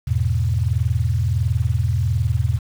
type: chord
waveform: sine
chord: E major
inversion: none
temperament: equal with one note detuned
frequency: 82.41 / 103.83 / 123.97 Hz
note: E2 / G#2 / B2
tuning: 0 / 0 / +7 cents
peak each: -21 dBFS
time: 0.07-2.59 s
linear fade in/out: 10 ms
effects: 7-bit